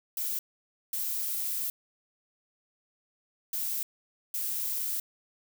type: noise bursts at uneven times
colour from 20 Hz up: violet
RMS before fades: -32 dBFS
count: 4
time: 0.17-0.39 / 0.93-1.7 / 3.53-3.83 / 4.34-5 s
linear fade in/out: 2 ms
effects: none